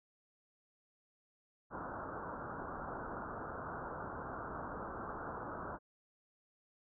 white low-pass noise, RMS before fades -44 dBFS, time 1.7-5.79 s, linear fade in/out 50 ms, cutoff 1500 Hz, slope 96 dB/octave, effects none

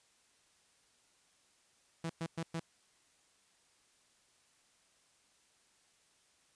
sawtooth tone bursts, 164.8 Hz, E3, in tune, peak -32 dBFS, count 4, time 2.04-2.598 s, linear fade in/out 5 ms, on 57 ms, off 110 ms, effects white hiss -70 dBFS RMS until 6.55 s + resampled to 22050 Hz

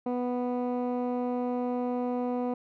15% pulse tone with low-pass filter, 246.9 Hz, B3, in tune, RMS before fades -30 dBFS, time 0.06-2.54 s, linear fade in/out 5 ms, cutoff 730 Hz, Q 0.6, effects none

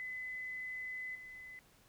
sine tone with level steps, 2017 Hz, B6, 36 cents sharp, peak -40 / -48 dBFS, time 0-1.59 s, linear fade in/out 0 ms, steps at 1.15 s, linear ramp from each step 2 ms, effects pink hiss -66 dBFS RMS until 1.88 s

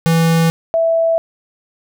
square / sine tone pair in turn, 164.81 / 659.2 Hz, E3 / E5, 0 / 0 cents, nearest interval 2 octaves, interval 2400 cents, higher second, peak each -11 dBFS, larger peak neither, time 0.06-0.5 / 0.74-1.18 s, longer neither, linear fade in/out 0 ms, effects none

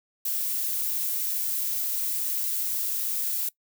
violet noise, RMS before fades -28 dBFS, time 0.25-3.49 s, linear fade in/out 5 ms, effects noise-tail reverb RT60 0.1 s tail -21 dB re dry

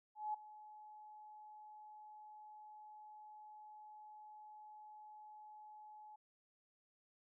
sine tone with ADSR envelope, 850 Hz, G#5, 40 cents sharp, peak -36 dBFS, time 0.15-6.16 s, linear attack 190 ms, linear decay 7 ms, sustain -18 dB, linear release 7 ms, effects none

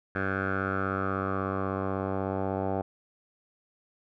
10% pulse tone with low-pass filter sweep, 96.3 Hz, G2, 30 cents flat, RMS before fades -30 dBFS, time 0.15-2.82 s, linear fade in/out 5 ms, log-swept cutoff 1600 to 820 Hz, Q 5.1, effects none

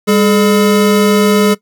square tone pair together, 201.4 / 426.8 Hz, G3 / G#4, +47 / +47 cents, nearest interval octave + minor second, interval 1300 cents, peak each -11 dBFS, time 0.07-1.55 s, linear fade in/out 20 ms, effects noise-tail reverb RT60 0.1 s tail -19 dB re dry

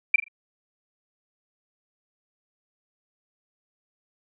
sine tone with echo, 2358 Hz, D7, 6 cents sharp, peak -11 dBFS, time 0.14-0.16 s, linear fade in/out 5 ms, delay 41 ms, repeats 3, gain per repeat -11 dB, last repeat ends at 0.283 s, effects none

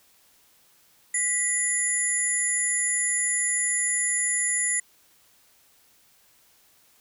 sine tone cluster, 1973 / 7030 / 9700 / 10060 Hz, B6 / A8 / D#9 / D#9, -2 / -2 / -45 / +18 cents, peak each -28 dBFS, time 1.14-4.8 s, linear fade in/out 5 ms, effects white hiss -60 dBFS RMS until 7 s

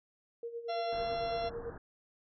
sine tone with tremolo, 467.4 Hz, A#4, 5 cents sharp, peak -36 dBFS, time 0.43-1.7 s, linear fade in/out 2 ms, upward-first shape sine, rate 9 Hz, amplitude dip 70%
harmonic tone, 683 Hz, F5, 39 cents flat, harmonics 1 / 2 / 3 / 4 / 5 / 6 / 8, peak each -33 / -47 / -51 / -51 / -50 / -49 / -53 dBFS, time 0.68-1.5 s, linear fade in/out 20 ms
pink low-pass noise, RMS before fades -47 dBFS, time 0.92-1.78 s, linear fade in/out 5 ms, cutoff 1700 Hz, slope 96 dB/octave
effects none

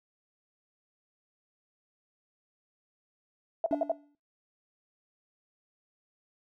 sine tone bursts, 659.3 Hz, E5, in tune, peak -23 dBFS, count 4, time 3.64-3.917 s, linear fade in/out 2 ms, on 22 ms, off 63 ms
triangle tone with exponential decay, 290 Hz, D4, 22 cents flat, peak -25 dBFS, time 3.71-4.15 s, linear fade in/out 1 ms, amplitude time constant 94 ms
effects noise-tail reverb RT60 0.3 s tail -21 dB re dry

